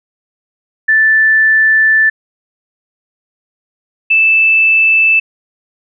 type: tone pair in turn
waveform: sine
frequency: 1760 / 2637 Hz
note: A6 / E7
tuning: 0 / 0 cents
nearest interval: perfect fifth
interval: 700 cents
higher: second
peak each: -6 dBFS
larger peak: neither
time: 0.88-2.1 / 4.1-5.2 s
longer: first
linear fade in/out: 10 ms
effects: none